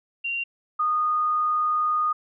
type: tone pair in turn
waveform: sine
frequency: 2764 / 1231.2 Hz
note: F7 / D#6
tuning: -19 / -19 cents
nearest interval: octave + major second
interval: 1400 cents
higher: first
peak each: -25 / -20 dBFS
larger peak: second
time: 0.24-0.44 / 0.79-2.13 s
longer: second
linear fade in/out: 10 ms
effects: none